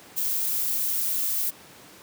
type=noise; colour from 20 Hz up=violet; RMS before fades=-26 dBFS; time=0.16-1.51 s; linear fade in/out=20 ms; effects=pink hiss -48 dBFS RMS until 2.02 s + high-pass 150 Hz 12 dB/octave